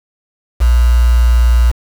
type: tone with quantisation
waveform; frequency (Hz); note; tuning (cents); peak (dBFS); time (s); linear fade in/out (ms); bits
sine; 59.6; A#1; +39; -6; 0.6-1.72; 20; 4
effects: none